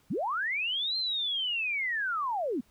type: linear two-way sweep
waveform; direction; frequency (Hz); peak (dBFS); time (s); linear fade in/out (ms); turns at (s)
sine; up then down; 124 to 4186 to 211; -28; 0.1-2.61; 10; 0.97
effects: pink hiss -66 dBFS RMS until 2.7 s